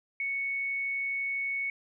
sine tone, 2217 Hz, C#7, in tune, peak -29 dBFS, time 0.2-1.7 s, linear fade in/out 2 ms, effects none

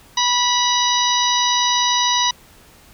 harmonic tone with a mistuned harmonic, 979 Hz, B5, 15 cents flat, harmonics 1 / 2 / 3 / 4 / 5 / 6, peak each -19 / -26 / -24 / -20 / -25 / -23 dBFS, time 0.17-2.31 s, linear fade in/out 5 ms, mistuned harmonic 4, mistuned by -32 cents, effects pink hiss -48 dBFS RMS until 2.93 s

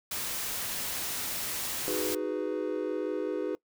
white noise, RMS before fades -34 dBFS, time 0.11-2.15 s, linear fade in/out 5 ms
triangle chord, G# minor seventh, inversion second, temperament equal with one note detuned, 311.1 / 370 / 415.3 / 497 Hz, D#4 / F#4 / G#4 / B4, 0 / 0 / 0 / +11 cents, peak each -33 dBFS, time 1.88-3.55 s, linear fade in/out 0 ms
effects noise-tail reverb RT60 0.1 s tail -22 dB re dry

